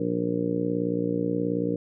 harmonic tone, 58.6 Hz, A#1, 10 cents sharp, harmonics 2 / 3 / 4 / 5 / 6 / 7 / 8 / 9, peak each -36 / -30 / -36 / -28 / -36 / -38 / -29 / -38 dBFS, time 0-1.76 s, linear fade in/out 5 ms, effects none

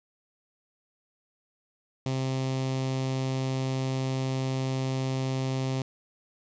sawtooth tone with notch filter, 131.9 Hz, C3, 14 cents sharp, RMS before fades -29 dBFS, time 2.06-5.82 s, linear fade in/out 2 ms, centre 1500 Hz, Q 1.4, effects resampled to 16000 Hz + 9-bit

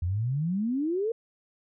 sine exponential sweep, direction up, 82.41 to 471.8 Hz, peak -25 dBFS, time 0.02-1.12 s, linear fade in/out 5 ms, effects none

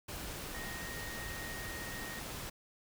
sine tone in noise, 1864.7 Hz, A#6, in tune, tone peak -45 dBFS, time 0.54-2.2 s, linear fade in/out 10 ms, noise pink, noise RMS -43 dBFS, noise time 0.08-2.5 s, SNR -5 dB, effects none

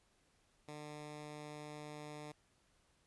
10% pulse tone, 149.7 Hz, D3, 33 cents sharp, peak -39 dBFS, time 0.68-2.32 s, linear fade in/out 5 ms, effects pink hiss -74 dBFS RMS until 3.06 s + resampled to 24000 Hz

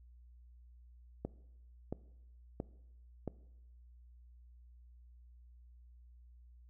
click train, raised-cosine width 2 ms, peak -24 dBFS, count 4, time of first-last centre 1.25-3.277 s, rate 1.48 Hz, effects noise-tail reverb RT60 0.9 s tail -20 dB re dry + added 60 Hz sine -56 dBFS peak until 6.69 s

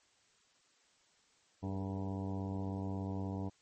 harmonic tone with a mistuned harmonic, 96.5 Hz, G2, 27 cents flat, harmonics 1 / 2 / 3 / 4 / 5 / 6 / 7 / 8 / 9 / 10, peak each -39 / -41 / -43 / -50 / -51 / -55 / -52 / -54 / -55 / -54 dBFS, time 1.62-3.5 s, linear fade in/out 20 ms, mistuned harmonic 4, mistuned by +55 cents, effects white hiss -70 dBFS RMS until 3.61 s + MP3 32 kbps

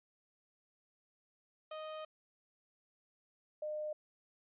30% pulse / sine tone pair in turn, 622.3 / 607.7 Hz, D#5 / D#5, 0 / -41 cents, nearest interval unison, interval 41 cents, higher first, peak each -40 / -37 dBFS, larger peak second, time 1.71-2.05 / 3.62-3.93 s, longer first, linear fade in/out 5 ms, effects resampled to 8000 Hz

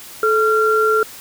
sine tone pair together, 434.4 / 1377 Hz, A4 / F6, -22 / -25 cents, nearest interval octave + minor sixth, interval 1997 cents, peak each -15 dBFS, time 0.23-1.03 s, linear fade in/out 2 ms, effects white hiss -37 dBFS RMS until 1.2 s

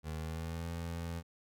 25% pulse tone with pitch glide, 78.5 to 84.13 Hz, D#2 to E2, +16 to +36 cents, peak -34 dBFS, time 0.03-1.23 s, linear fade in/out 50 ms, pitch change +120 cents, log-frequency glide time 0.14-0.68 s, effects none

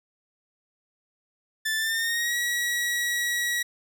sawtooth tone with pitch glide, 1760 to 1919.3 Hz, A6 to B6, 0 to -50 cents, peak -21 dBFS, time 1.65-3.63 s, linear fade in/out 10 ms, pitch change +150 cents, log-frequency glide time 1.77-2.36 s, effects none

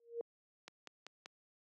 sine tone with exponential growth, 467.6 Hz, A#4, 5 cents sharp, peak -33 dBFS, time 0-0.21 s, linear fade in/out 1 ms, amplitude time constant 44 ms
click train, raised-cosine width 0.2 ms, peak -31 dBFS, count 4, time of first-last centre 0.68-1.259 s, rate 5.18 Hz
effects high-pass 300 Hz 12 dB/octave

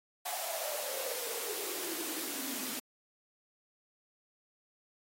white noise with high-pass filter sweep, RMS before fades -38 dBFS, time 0.25-2.8 s, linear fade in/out 10 ms, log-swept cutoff 740 to 230 Hz, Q 9.6, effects AAC 48 kbps

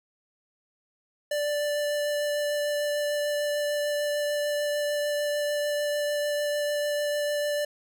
square tone with vibrato, 587.3 Hz, D5, in tune, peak -26 dBFS, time 1.31-7.65 s, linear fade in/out 5 ms, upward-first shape triangle, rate 6.7 Hz, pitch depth 10 cents each way, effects none

